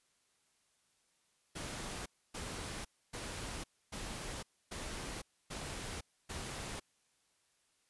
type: noise bursts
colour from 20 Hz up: pink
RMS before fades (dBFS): -43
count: 7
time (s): 1.55-6.8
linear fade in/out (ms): 10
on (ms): 510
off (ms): 280
effects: white hiss -75 dBFS RMS until 7.89 s + resampled to 24000 Hz